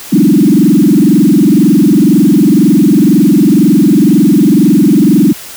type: tone with frequency modulation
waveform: sine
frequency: 250.1 Hz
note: B3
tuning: 22 cents sharp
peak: -3 dBFS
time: 0.12-5.33 s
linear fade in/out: 10 ms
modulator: 22 Hz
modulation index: 3.4
effects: white hiss -28 dBFS RMS until 5.56 s